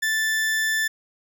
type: tone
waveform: 40% pulse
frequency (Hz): 1760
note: A6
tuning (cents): 0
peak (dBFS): -20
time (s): 0.02-0.88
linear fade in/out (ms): 10
effects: none